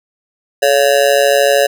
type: tone with amplitude modulation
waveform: square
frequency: 563 Hz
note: C#5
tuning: 27 cents sharp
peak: -5 dBFS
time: 0.62-1.67 s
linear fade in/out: 10 ms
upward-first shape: sine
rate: 133 Hz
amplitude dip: 100%
effects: none